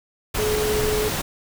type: tone in noise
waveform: sine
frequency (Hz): 425.7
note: G#4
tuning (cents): +43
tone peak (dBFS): -21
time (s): 0.38-1.09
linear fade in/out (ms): 10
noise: pink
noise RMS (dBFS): -25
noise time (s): 0.34-1.22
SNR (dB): +1
effects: none